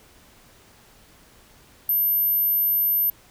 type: tone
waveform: sine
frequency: 13000 Hz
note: G#9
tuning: 38 cents flat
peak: -18 dBFS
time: 1.89-3.1 s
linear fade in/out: 2 ms
effects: pink hiss -53 dBFS RMS until 3.3 s